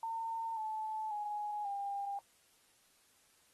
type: tone with pitch steps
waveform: sine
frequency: 907 / 870.1 / 834.6 / 800.6 Hz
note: A#5 / A5 / G#5 / G5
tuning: -48 / -20 / +8 / +36 cents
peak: -36 dBFS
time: 0.03-2.19 s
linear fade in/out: 2 ms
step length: 540 ms
effects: white hiss -69 dBFS RMS until 3.53 s + AAC 32 kbps